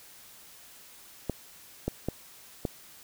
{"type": "clicks", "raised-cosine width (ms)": 2, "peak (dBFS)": -15, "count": 4, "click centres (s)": [1.297, 1.88, 2.086, 2.652], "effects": ["white hiss -52 dBFS RMS until 3.03 s"]}